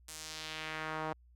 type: tone with band-pass filter sweep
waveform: sawtooth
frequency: 156.8 Hz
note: D#3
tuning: 14 cents sharp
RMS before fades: -41 dBFS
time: 0.08-1.13 s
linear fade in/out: 5 ms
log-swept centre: 8800 to 840 Hz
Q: 1.3
effects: added 60 Hz sine -59 dBFS peak until 1.35 s